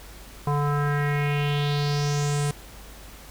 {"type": "tone with low-pass filter sweep", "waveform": "square", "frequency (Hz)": 145.2, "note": "D3", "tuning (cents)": -19, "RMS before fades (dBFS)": -24, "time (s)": [0.47, 2.51], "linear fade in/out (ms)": 2, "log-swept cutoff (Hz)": [990, 9300], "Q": 3.6, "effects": ["added 50 Hz sine -44 dBFS peak until 3.3 s", "pink hiss -46 dBFS RMS until 3.3 s"]}